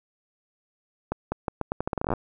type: accelerating click train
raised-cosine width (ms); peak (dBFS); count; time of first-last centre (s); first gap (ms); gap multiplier
1; -12; 17; 1.12-2.136; 200; 0.81
effects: none